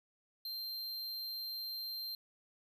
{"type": "tone", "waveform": "square", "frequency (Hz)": 4158, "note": "C8", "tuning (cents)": -12, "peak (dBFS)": -40, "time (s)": [0.45, 2.15], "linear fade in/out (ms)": 2, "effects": []}